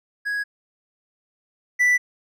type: tone pair in turn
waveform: triangle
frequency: 1661.2 / 1975.5 Hz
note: G#6 / B6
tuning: 0 / 0 cents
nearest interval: minor third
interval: 300 cents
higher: second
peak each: -21 / -13 dBFS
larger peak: second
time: 0.25-0.44 / 1.79-1.98 s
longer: neither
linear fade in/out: 20 ms
effects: none